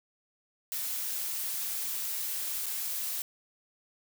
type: noise with dropouts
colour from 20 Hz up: blue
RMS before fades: -34 dBFS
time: 0.72-3.22 s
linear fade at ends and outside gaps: 1 ms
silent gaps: 2.66-2.664 s
effects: none